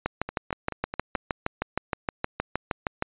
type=two click trains; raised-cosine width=0.5 ms; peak=-17 / -10 dBFS; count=5 / 20; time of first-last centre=0.29-1.156 / 0.06-3.024 s; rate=4.62 / 6.41 Hz; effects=resampled to 8000 Hz